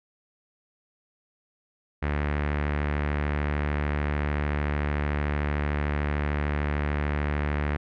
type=tone with low-pass filter; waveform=sawtooth; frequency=73.42 Hz; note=D2; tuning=in tune; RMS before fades=-27 dBFS; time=2.02-7.77 s; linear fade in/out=10 ms; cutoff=2000 Hz; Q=2.4; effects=none